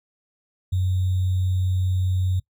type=tone with sample-and-hold; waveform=sine; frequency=92.5 Hz; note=F#2; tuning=in tune; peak=-19 dBFS; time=0.72-2.4 s; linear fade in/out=10 ms; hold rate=3675 Hz; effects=noise-tail reverb RT60 0.1 s tail -22 dB re dry